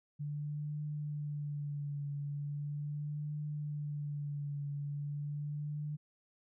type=tone with vibrato; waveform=sine; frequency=146.3 Hz; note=D3; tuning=6 cents flat; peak=-36 dBFS; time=0.19-5.97 s; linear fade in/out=20 ms; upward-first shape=triangle; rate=0.39 Hz; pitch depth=39 cents each way; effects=none